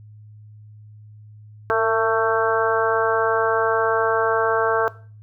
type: harmonic tone with a mistuned harmonic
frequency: 222.9 Hz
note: A3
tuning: 23 cents sharp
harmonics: 2 / 3 / 4 / 5 / 6 / 7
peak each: -20 / -24 / -26 / -24 / -25 / -25 dBFS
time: 1.7-4.88 s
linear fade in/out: 0 ms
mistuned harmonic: 2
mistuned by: +25 cents
effects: noise-tail reverb RT60 0.4 s tail -18 dB re dry + added 106 Hz sine -41 dBFS peak until 5.22 s